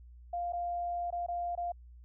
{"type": "tone with dropouts", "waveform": "sine", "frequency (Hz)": 698.5, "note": "F5", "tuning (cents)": 0, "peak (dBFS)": -32, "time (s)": [0.33, 1.72], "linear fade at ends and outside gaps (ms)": 5, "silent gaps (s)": [[0.524, 0.532], [1.105, 1.125], [1.264, 1.284], [1.553, 1.575]], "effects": ["added 60 Hz sine -50 dBFS peak until 2.04 s"]}